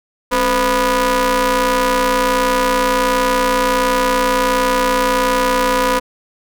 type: ring-modulated tone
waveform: sawtooth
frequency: 239.1 Hz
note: A#3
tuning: 44 cents sharp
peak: -6 dBFS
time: 0.31-6 s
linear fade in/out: 20 ms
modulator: 748 Hz
effects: none